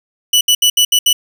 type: tone bursts at uneven times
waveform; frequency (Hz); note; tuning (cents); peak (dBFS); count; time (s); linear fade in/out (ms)
sawtooth; 2960; F#7; 0; -5; 6; 0.33-0.41 / 0.48-0.55 / 0.62-0.7 / 0.77-0.85 / 0.92-0.99 / 1.06-1.13; 5
effects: none